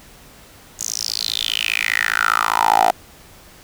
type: tone with high-pass filter sweep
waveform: 10% pulse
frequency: 55 Hz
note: A1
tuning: in tune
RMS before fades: -19 dBFS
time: 0.79-2.91 s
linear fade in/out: 5 ms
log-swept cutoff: 6800 to 690 Hz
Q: 6.6
effects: pink hiss -45 dBFS RMS until 3.63 s